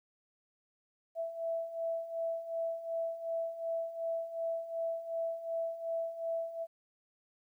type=beating tone pair; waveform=sine; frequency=660 / 662.7 Hz; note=E5 / E5; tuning=+2 / +9 cents; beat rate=2.7 Hz; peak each=-40 / -35 dBFS; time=1.15-6.67 s; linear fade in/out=50 ms; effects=12-bit